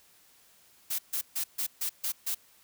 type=noise bursts; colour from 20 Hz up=blue; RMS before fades=-31 dBFS; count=7; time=0.9-2.349 s; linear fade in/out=10 ms; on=87 ms; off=140 ms; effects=white hiss -61 dBFS RMS until 2.63 s